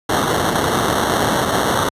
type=noise with sample-and-hold; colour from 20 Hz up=white; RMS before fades=-17 dBFS; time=0.09-1.89 s; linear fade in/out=5 ms; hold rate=2450 Hz; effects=high-pass 80 Hz 12 dB/octave + resampled to 32000 Hz